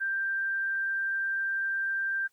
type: tone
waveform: sine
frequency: 1578 Hz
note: G6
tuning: 11 cents sharp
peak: -27 dBFS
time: 0-2.28 s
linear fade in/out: 20 ms
effects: white hiss -72 dBFS RMS until 2.32 s + Opus 24 kbps